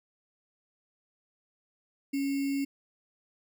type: tone with sample-and-hold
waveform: sine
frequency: 277.2 Hz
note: C#4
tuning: in tune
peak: -27 dBFS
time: 2.13-2.65 s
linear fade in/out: 10 ms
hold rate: 2450 Hz
effects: none